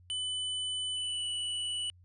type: tone with pitch glide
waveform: square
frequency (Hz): 3000 to 2959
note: F#7 to F#7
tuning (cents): +23 to -1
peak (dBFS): -33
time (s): 0.1-1.9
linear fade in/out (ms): 0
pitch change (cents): -24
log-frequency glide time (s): 0.93-1.26
effects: added 89 Hz sine -56 dBFS peak until 2.04 s + resampled to 24000 Hz